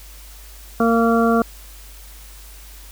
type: harmonic tone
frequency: 230 Hz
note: A#3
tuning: 23 cents flat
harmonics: 1 / 2 / 3 / 5 / 6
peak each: -16 / -19 / -21 / -23 / -24 dBFS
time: 0.8-1.42 s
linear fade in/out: 2 ms
effects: added 50 Hz sine -39 dBFS peak until 2.91 s + white hiss -44 dBFS RMS until 2.91 s